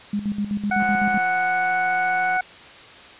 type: tone with tremolo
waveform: sine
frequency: 205.4 Hz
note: G#3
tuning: 19 cents flat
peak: -20 dBFS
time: 0.13-1.18 s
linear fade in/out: 5 ms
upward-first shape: square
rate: 7.9 Hz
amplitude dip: 70%
type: harmonic tone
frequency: 740 Hz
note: F#5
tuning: in tune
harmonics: 1 / 2 / 3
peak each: -21 / -23 / -28 dBFS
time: 0.71-2.41 s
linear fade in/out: 5 ms
type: click train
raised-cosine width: 0.5 ms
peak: -23 dBFS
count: 274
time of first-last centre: 0.8-2.369 s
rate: 174 Hz
effects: white hiss -43 dBFS RMS until 3.19 s + resampled to 8000 Hz